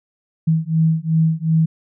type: beating tone pair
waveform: sine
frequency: 159.6 / 162.3 Hz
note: D#3 / E3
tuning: +44 / -27 cents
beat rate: 2.7 Hz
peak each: -17 dBFS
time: 0.47-1.66 s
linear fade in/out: 10 ms
effects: none

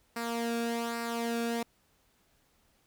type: tone with flanger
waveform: sawtooth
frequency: 233.1 Hz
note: A#3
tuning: in tune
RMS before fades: -33 dBFS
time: 0.16-1.63 s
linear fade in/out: 5 ms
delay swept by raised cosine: 0.3 to 1 ms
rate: 1.2 Hz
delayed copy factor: -0.6
effects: pink hiss -69 dBFS RMS until 2.86 s

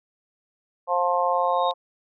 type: harmonic tone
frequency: 176.7 Hz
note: F3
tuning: 21 cents sharp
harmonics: 3 / 4 / 5 / 6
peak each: -25 / -25 / -25 / -25 dBFS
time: 0.87-1.74 s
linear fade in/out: 50 ms
type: tone with exponential growth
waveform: sine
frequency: 3729 Hz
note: A#7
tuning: in tune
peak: -28 dBFS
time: 1.33-1.71 s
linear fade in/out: 0 ms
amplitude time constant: 81 ms
effects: none

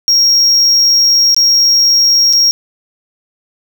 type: tone with dropouts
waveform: triangle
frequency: 5588 Hz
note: F8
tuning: in tune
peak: -5 dBFS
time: 0.08-2.51 s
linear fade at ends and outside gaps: 0 ms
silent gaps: 1.345-1.365 / 2.328-2.333 s
effects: none

